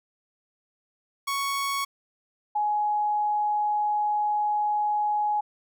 sawtooth / sine tone pair in turn, 1111 / 838.1 Hz, C#6 / G#5, +4 / +16 cents, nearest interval perfect fourth, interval 488 cents, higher first, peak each -22 / -22 dBFS, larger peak neither, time 1.27-1.85 / 2.55-5.41 s, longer second, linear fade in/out 10 ms, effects none

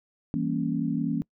sine chord, E diminished seventh, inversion none, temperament equal, 164.81 / 196 / 233.1 / 277.2 Hz, E3 / G3 / Bb3 / Db4, 0 / 0 / 0 / 0 cents, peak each -30 / -34 / -29 / -29 dBFS, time 0.34-1.22 s, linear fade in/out 0 ms, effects noise-tail reverb RT60 0.1 s tail -25 dB re dry

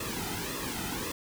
pink noise with flanger, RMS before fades -35 dBFS, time 0-1.12 s, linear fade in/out 5 ms, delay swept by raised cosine 1.3 to 1.81 ms, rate 1.8 Hz, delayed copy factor -0.75, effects none

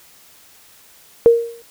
sine tone with exponential decay, 466.2 Hz, A#4, in tune, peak -3 dBFS, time 1.26-1.62 s, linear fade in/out 0 ms, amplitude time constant 78 ms, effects white hiss -48 dBFS RMS until 1.7 s

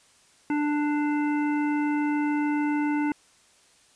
harmonic tone, 295.5 Hz, D4, 11 cents sharp, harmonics 1 / 3 / 5 / 7 / 9, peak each -23 / -32 / -37 / -38 / -44 dBFS, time 0.5-3.12 s, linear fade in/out 2 ms, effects white hiss -59 dBFS RMS until 3.95 s + resampled to 22050 Hz

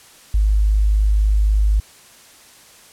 sine tone, 51.91 Hz, G#1, in tune, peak -12 dBFS, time 0.34-1.8 s, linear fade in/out 5 ms, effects white hiss -46 dBFS RMS until 2.92 s + low-pass 11000 Hz 12 dB/octave

